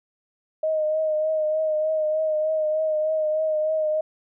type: tone with vibrato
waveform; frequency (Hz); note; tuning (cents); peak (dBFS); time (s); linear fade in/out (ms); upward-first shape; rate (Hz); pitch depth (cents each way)
sine; 622.3; D#5; 0; -20; 0.63-4.01; 5; triangle; 3.3; 33
effects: none